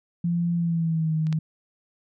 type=tone with pitch glide; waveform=sine; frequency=171.6 to 157.36 Hz; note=F3 to D#3; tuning=-30 to +20 cents; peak=-21 dBFS; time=0.24-1.39 s; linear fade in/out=5 ms; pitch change=-150 cents; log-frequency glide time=0.55-1.14 s
type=clicks; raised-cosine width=0.2 ms; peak=-28 / -19 dBFS; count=2; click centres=1.269 / 1.327 s
effects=none